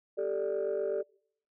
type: chord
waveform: sine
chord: G suspended second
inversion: none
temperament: equal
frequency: 392 / 440 / 587.3 Hz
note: G4 / A4 / D5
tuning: 0 / 0 / 0 cents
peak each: -32 dBFS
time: 0.17-1.03 s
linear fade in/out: 20 ms
effects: noise-tail reverb RT60 0.6 s tail -25 dB re dry + tanh soft clip ceiling -24 dBFS